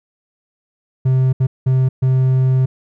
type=tone bursts at uneven times; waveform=triangle; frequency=130.2 Hz; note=C3; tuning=8 cents flat; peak=-9 dBFS; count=4; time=1.05-1.33 / 1.4-1.47 / 1.66-1.89 / 2.02-2.66 s; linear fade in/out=10 ms; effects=none